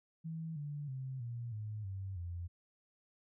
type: tone with pitch steps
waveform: sine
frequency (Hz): 162 / 146 / 131.58 / 118.59 / 106.88 / 96.33 / 86.81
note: E3 / D3 / C3 / A#2 / A2 / G2 / F2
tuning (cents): -30 / -10 / +10 / +30 / -50 / -30 / -10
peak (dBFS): -39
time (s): 0.24-2.48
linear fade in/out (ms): 20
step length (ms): 320
effects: none